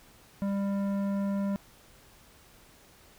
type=tone with tanh clipping; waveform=sine; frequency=198.6 Hz; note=G3; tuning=23 cents sharp; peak=-29 dBFS; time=0.42-1.56 s; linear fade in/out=0 ms; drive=13 dB; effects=pink hiss -57 dBFS RMS until 3.18 s